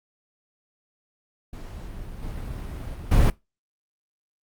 brown noise with level steps, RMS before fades -37 / -33 / -36 / -17 dBFS, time 1.53-3.3 s, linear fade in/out 2 ms, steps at 2.22 / 2.94 / 3.11 s, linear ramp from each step 10 ms, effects noise-tail reverb RT60 0.2 s tail -20 dB re dry + Opus 48 kbps

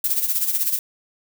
violet noise with tremolo, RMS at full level -19 dBFS, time 0.04-0.79 s, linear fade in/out 2 ms, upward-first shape sine, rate 16 Hz, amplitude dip 65%, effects none

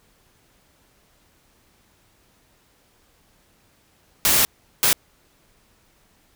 white noise bursts at uneven times, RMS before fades -17 dBFS, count 2, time 4.25-4.45 / 4.83-4.93 s, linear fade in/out 0 ms, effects pink hiss -60 dBFS RMS until 6.35 s

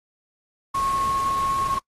sine tone in noise, 1091 Hz, C#6, 28 cents flat, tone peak -21 dBFS, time 0.74-1.79 s, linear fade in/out 10 ms, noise pink, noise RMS -36 dBFS, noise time 0.74-1.79 s, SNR +12 dB, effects noise-tail reverb RT60 0.1 s tail -22 dB re dry + AAC 32 kbps

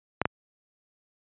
clicks, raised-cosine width 0.5 ms, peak -8 dBFS, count 2, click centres 0.216 / 0.255 s, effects high-pass 80 Hz 12 dB/octave + resampled to 8000 Hz

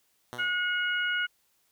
5% pulse tone with exponential decay, 122.4 Hz, B2, 15 cents flat, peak -25 dBFS, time 0.33-0.68 s, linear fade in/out 0 ms, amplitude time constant 76 ms
harmonic tone, 724 Hz, F#5, 38 cents flat, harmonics 2 / 3 / 4, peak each -27 / -36 / -33 dBFS, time 0.38-1.27 s, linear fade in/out 20 ms
effects white hiss -70 dBFS RMS until 1.71 s

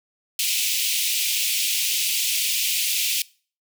pink high-pass noise, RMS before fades -23 dBFS, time 0.39-3.22 s, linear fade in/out 2 ms, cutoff 2400 Hz, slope 48 dB/octave, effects noise-tail reverb RT60 0.4 s tail -22 dB re dry

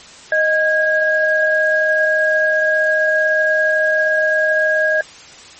sine tone pair together, 622.3 / 1638 Hz, D#5 / G#6, 0 / -24 cents, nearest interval octave + perfect fourth, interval 1676 cents, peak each -16 / -14 dBFS, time 0.32-5.01 s, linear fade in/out 2 ms, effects white hiss -39 dBFS RMS until 5.59 s + MP3 32 kbps

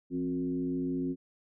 sine tone with frequency modulation, 265.6 Hz, C4, 26 cents sharp, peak -29 dBFS, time 0.1-1.16 s, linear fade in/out 50 ms, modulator 94.3 Hz, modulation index 0.84, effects none

